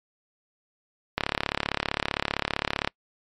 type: click train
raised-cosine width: 0.3 ms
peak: -7 dBFS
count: 61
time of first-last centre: 1.18-2.875 s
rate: 35.4 Hz
effects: noise-tail reverb RT60 0.1 s tail -26 dB re dry + MP3 64 kbps